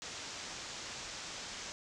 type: low-pass noise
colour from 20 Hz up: white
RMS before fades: -45 dBFS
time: 0.02-1.72 s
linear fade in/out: 0 ms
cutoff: 7200 Hz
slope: 48 dB/octave
effects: none